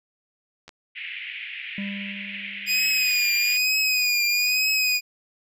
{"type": "clicks", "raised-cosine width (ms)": 0.2, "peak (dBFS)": -25, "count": 2, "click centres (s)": [0.68, 0.692]}
{"type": "band-pass noise", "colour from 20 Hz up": "pink", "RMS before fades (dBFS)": -35, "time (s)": [0.95, 3.58], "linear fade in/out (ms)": 20, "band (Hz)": [2000, 2900], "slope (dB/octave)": 48}
{"type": "tone with exponential decay", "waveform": "triangle", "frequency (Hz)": 199.5, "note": "G3", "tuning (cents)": 31, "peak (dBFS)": -25, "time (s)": [1.78, 3.39], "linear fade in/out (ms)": 2, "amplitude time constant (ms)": 350}
{"type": "tone with vibrato", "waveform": "25% pulse", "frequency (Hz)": 2476, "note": "D#7", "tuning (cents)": -9, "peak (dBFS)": -16, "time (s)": [2.66, 5.01], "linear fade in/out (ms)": 50, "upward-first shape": "triangle", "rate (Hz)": 1.1, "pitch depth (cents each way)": 63}
{"effects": []}